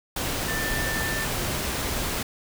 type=tone in noise; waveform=sine; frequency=1780 Hz; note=A6; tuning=20 cents sharp; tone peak=-29 dBFS; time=0.48-1.25 s; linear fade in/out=5 ms; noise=pink; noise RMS=-28 dBFS; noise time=0.16-2.23 s; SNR=-4 dB; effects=none